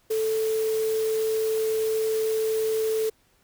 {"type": "tone in noise", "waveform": "sine", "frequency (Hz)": 440, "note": "A4", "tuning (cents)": 0, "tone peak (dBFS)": -22, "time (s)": [0.1, 3.1], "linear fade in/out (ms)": 10, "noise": "white", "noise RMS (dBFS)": -38, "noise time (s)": [0.1, 3.1], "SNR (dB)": 13, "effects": ["pink hiss -64 dBFS RMS until 3.43 s"]}